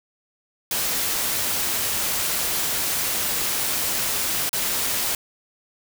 white noise with dropouts, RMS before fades -24 dBFS, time 0.71-5.15 s, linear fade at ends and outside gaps 2 ms, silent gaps 4.493-4.53 s, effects none

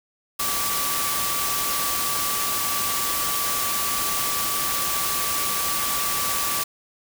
sine tone in noise, 1156 Hz, D6, 28 cents flat, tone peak -29 dBFS, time 0.39-6.64 s, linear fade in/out 10 ms, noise white, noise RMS -25 dBFS, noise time 0.39-6.64 s, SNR -7 dB, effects none

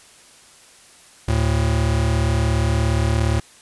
square tone pair together, 74.7 / 111.92 Hz, D2 / A2, +30 / +30 cents, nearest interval perfect fifth, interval 700 cents, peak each -20 dBFS, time 1.28-3.4 s, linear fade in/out 5 ms, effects white hiss -48 dBFS RMS until 3.61 s + resampled to 24000 Hz

